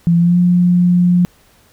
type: tone with pitch glide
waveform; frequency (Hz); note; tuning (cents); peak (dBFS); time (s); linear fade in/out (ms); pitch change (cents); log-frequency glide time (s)
sine; 170 to 177.32; F3 to F3; -46 to +27; -8; 0.07-1.25; 0; +73; 0.18-0.38
effects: pink hiss -51 dBFS RMS until 1.72 s